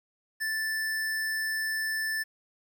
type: tone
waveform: square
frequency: 1760 Hz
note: A6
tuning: in tune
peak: -29 dBFS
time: 0.4-2.24 s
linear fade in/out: 20 ms
effects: 10-bit